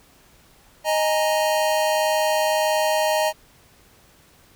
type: chord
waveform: square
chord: D# suspended fourth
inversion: none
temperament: equal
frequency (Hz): 622.3 / 830.6 / 932.3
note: D#5 / G#5 / A#5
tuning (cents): 0 / 0 / 0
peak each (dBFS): -21 / -26 / -26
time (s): 0.84-3.33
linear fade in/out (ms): 50
effects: pink hiss -54 dBFS RMS until 4.55 s